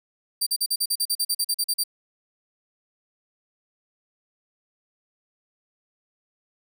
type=tone bursts; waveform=20% pulse; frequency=4680 Hz; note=D8; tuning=7 cents flat; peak=-15 dBFS; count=15; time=0.41-1.838 s; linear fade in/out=10 ms; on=56 ms; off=42 ms; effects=none